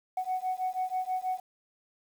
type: beating tone pair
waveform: sine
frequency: 740 / 746.2 Hz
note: F#5 / F#5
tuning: 0 / +14 cents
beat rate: 6.2 Hz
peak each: -31 dBFS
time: 0.17-1.4 s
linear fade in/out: 5 ms
effects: tanh soft clip ceiling -24 dBFS + 9-bit